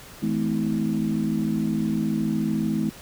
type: harmonic tone with a mistuned harmonic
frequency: 53.6 Hz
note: A1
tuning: 45 cents flat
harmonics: 3 / 4 / 5 / 6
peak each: -29 / -24 / -29 / -29 dBFS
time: 0.22-2.9 s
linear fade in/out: 10 ms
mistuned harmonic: 5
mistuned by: -92 cents
effects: pink hiss -44 dBFS RMS until 3.01 s